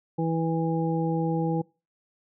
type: harmonic tone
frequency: 163.6 Hz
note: E3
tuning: 13 cents flat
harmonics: 1 / 2 / 3 / 5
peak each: -26 / -29 / -31 / -33 dBFS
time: 0.18-1.62 s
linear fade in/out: 10 ms
effects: noise-tail reverb RT60 0.3 s tail -24 dB re dry